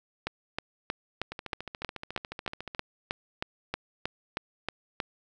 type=two click trains; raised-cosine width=0.3 ms; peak=-21 / -14 dBFS; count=21 / 16; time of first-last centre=1.32-2.749 / 0.27-5.002 s; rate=14 / 3.17 Hz; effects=none